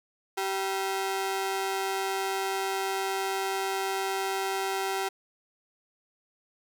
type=ring-modulated tone; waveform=sawtooth; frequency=581 Hz; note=D5; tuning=19 cents flat; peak=-21 dBFS; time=0.37-5.09 s; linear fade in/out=10 ms; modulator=195 Hz; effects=none